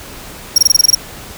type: tone bursts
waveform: 40% pulse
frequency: 5588 Hz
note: F8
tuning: in tune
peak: -3 dBFS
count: 9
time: 0.56-0.95 s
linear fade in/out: 5 ms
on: 22 ms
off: 24 ms
effects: pink hiss -32 dBFS RMS until 1.37 s